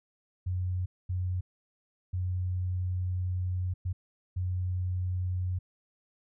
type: tone bursts at uneven times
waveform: sine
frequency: 91.1 Hz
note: F#2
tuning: 26 cents flat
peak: -28 dBFS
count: 5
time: 0.46-0.86 / 1.09-1.41 / 2.13-3.74 / 3.85-3.93 / 4.36-5.59 s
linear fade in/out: 10 ms
effects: none